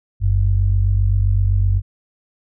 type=tone pair together; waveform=sine; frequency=48.24 / 96 Hz; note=G1 / G2; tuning=-27 / -36 cents; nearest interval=octave; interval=1191 cents; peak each=-16 / -15 dBFS; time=0.2-1.82 s; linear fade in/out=50 ms; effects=none